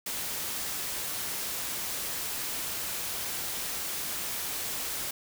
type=noise; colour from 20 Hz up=white; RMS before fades=-34 dBFS; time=0.06-5.11 s; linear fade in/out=5 ms; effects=none